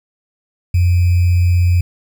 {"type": "tone with sample-and-hold", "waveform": "sine", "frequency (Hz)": 88.4, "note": "F2", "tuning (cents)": 22, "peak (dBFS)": -9, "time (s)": [0.74, 1.81], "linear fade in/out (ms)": 5, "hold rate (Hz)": 2450, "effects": []}